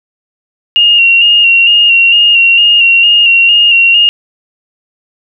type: tone with vibrato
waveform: sine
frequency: 2794 Hz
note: F7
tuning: in tune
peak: -3 dBFS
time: 0.76-4.09 s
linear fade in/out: 0 ms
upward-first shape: square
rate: 2.2 Hz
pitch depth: 30 cents each way
effects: none